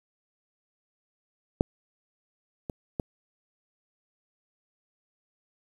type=clicks; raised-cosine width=2 ms; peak=-7 / -20 / -15 dBFS; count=3; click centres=1.609 / 2.698 / 2.998 s; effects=8-bit